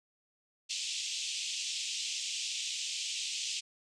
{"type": "band-pass noise", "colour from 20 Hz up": "pink", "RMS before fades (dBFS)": -37, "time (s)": [0.69, 3.61], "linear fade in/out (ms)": 20, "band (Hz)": [2600, 7900], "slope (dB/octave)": 48, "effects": []}